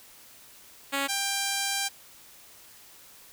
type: tone pair in turn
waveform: 5% pulse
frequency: 277.2 / 791.8 Hz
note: C#4 / G5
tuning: 0 / +17 cents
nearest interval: octave + tritone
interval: 1817 cents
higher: second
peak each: -15 dBFS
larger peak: neither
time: 0.92-1.08 / 1.08-1.89 s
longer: second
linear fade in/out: 20 ms
effects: white hiss -52 dBFS RMS until 3.32 s